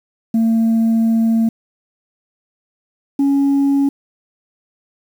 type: tone pair in turn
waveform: sine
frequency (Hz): 226.2 / 278.3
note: A3 / C#4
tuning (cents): +48 / +7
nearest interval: major third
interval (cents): 359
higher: second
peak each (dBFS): -9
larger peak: neither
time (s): 0.34-1.49 / 3.19-3.89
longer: first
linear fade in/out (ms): 5
effects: tanh soft clip ceiling -10 dBFS + 7-bit